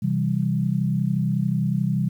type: chord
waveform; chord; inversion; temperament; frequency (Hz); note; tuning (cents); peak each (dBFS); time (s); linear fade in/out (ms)
sine; C major; none; equal; 130.81 / 164.81 / 196; C3 / E3 / G3; 0 / 0 / 0; -24; 0.02-2.09; 10
effects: 9-bit